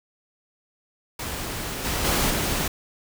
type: noise with level steps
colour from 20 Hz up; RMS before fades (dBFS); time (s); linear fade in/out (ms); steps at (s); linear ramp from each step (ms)
pink; -31 / -26 / -22 / -25; 1.19-2.68; 5; 1.84 / 2.04 / 2.3; 10
effects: none